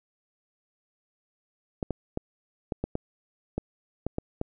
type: clicks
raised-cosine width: 2 ms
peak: -15 dBFS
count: 10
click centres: 1.828 / 1.907 / 2.174 / 2.722 / 2.84 / 2.954 / 3.58 / 4.066 / 4.184 / 4.414 s
effects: none